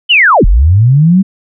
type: linear two-way sweep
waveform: sine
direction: down then up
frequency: 3100 to 34 to 198 Hz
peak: -3 dBFS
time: 0.09-1.23 s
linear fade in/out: 20 ms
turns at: 0.45 s
effects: none